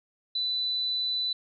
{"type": "tone", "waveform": "sine", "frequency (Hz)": 3988, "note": "B7", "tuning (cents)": 16, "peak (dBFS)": -26, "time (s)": [0.35, 1.33], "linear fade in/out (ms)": 5, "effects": []}